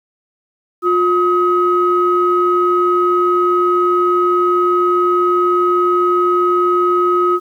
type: tone pair together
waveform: sine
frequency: 355.9 / 1268.3 Hz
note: F4 / D#6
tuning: +33 / +33 cents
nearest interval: octave + minor seventh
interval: 2200 cents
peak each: -13 dBFS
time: 0.82-7.4 s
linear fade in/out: 50 ms
effects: tanh soft clip ceiling -3 dBFS + 8-bit